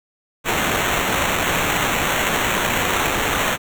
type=noise with sample-and-hold; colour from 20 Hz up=white; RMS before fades=-20 dBFS; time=0.44-3.58 s; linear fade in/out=50 ms; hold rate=4900 Hz; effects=none